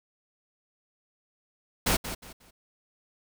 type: noise with echo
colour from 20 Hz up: pink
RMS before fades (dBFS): -24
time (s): 1.86-1.97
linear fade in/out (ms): 10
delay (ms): 180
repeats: 3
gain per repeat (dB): -11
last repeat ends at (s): 2.51
effects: none